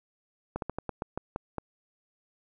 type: slowing click train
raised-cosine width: 1 ms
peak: -18 dBFS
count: 9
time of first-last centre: 0.56-1.583 s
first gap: 62 ms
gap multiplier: 1.2
effects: none